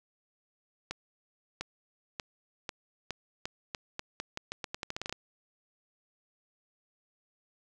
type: accelerating click train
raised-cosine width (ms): 0.2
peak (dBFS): -18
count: 20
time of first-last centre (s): 0.91-5.126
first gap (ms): 700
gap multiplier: 0.84
effects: none